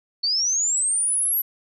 sine linear sweep, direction up, 4399 to 11840 Hz, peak -19 dBFS, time 0.23-1.42 s, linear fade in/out 10 ms, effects none

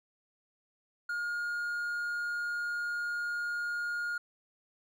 triangle tone, 1425 Hz, F6, 34 cents sharp, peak -30 dBFS, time 1.09-4.18 s, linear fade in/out 5 ms, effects none

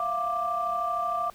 sine tone cluster, 676 / 709 / 1179 Hz, E5 / F5 / D6, +43 / +26 / +6 cents, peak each -32 / -31 / -27 dBFS, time 0-1.3 s, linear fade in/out 2 ms, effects tanh soft clip ceiling -17 dBFS + pink hiss -54 dBFS RMS until 1.34 s

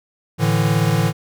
square tone cluster, 110.7 / 147.2 / 165.1 Hz, A2 / D3 / E3, +11 / +4 / +3 cents, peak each -20 dBFS, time 0.38-1.13 s, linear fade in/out 50 ms, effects none

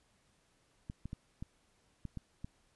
clicks, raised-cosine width 5 ms, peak -29 dBFS, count 7, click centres 0.899 / 1.056 / 1.131 / 1.425 / 2.053 / 2.173 / 2.445 s, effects pink hiss -72 dBFS RMS until 2.75 s + resampled to 24000 Hz

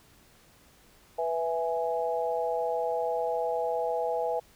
sine chord, E major, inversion second, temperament equal, 493.9 / 659.3 / 830.6 Hz, B4 / E5 / G#5, 0 / 0 / 0 cents, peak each -30 / -31 / -32 dBFS, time 1.18-4.4 s, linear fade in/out 10 ms, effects pink hiss -59 dBFS RMS until 4.55 s

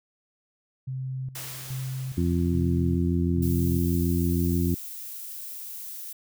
sine tone with tremolo, 130.81 Hz, C3, in tune, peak -29 dBFS, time 0.87-3.97 s, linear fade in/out 10 ms, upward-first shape square, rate 1.2 Hz, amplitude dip 75%
white noise with exponential decay, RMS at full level -36 dBFS, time 1.35-4.07 s, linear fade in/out 5 ms, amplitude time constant 590 ms
harmonic tone, 86.4 Hz, F2, 18 cents flat, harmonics 1 / 2 / 3 / 4, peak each -25 / -26 / -28 / -31 dBFS, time 2.17-4.75 s, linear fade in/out 10 ms
violet noise, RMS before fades -38 dBFS, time 3.42-6.13 s, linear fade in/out 5 ms
effects none

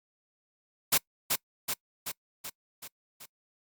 white noise with echo, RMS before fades -23 dBFS, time 0.92-0.98 s, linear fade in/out 10 ms, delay 380 ms, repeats 6, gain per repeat -4 dB, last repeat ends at 3.26 s, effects noise-tail reverb RT60 0.1 s tail -25 dB re dry + Opus 48 kbps

